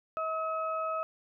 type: harmonic tone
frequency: 640 Hz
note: D#5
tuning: 49 cents sharp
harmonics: 1 / 2 / 4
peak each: -34 / -32 / -48 dBFS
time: 0.17-1.03 s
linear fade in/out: 0 ms
effects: none